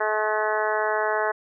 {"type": "harmonic tone with a mistuned harmonic", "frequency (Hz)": 214.6, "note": "A3", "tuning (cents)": -43, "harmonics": [2, 3, 4, 5, 6, 7, 8, 9], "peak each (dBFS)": [-28, -27, -28, -30, -34, -30, -31, -36], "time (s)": [0, 1.32], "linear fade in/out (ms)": 10, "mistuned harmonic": 6, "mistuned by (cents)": -18, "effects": []}